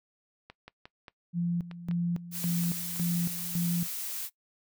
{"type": "clicks", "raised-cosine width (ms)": 0.3, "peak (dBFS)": -29, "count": 9, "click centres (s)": [0.5, 0.68, 0.855, 1.082, 1.713, 1.912, 2.439, 2.637, 2.96]}
{"type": "tone with tremolo", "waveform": "sine", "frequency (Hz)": 172.6, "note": "F3", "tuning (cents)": -20, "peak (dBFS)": -26, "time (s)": [1.33, 3.88], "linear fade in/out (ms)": 50, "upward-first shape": "square", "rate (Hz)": 1.8, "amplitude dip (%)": 80}
{"type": "noise", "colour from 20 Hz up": "blue", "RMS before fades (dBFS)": -36, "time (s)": [2.31, 4.3], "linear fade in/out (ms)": 50}
{"effects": ["noise-tail reverb RT60 0.1 s tail -20 dB re dry"]}